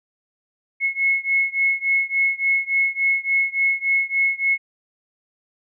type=beating tone pair; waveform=sine; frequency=2180 / 2183.5 Hz; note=C#7 / C#7; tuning=-29 / -27 cents; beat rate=3.5 Hz; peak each=-20 / -21 dBFS; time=0.8-4.58 s; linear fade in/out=50 ms; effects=none